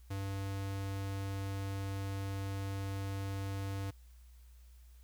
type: tone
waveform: square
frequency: 98 Hz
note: G2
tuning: in tune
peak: -37 dBFS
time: 0.1-3.91 s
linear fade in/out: 10 ms
effects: added 60 Hz sine -54 dBFS peak until 5.03 s + white hiss -70 dBFS RMS until 5.03 s